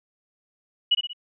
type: tone with echo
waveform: sine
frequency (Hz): 2928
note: F#7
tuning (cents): -19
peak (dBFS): -15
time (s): 0.91-0.95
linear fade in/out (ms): 10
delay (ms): 61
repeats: 3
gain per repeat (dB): -6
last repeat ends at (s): 1.133
effects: none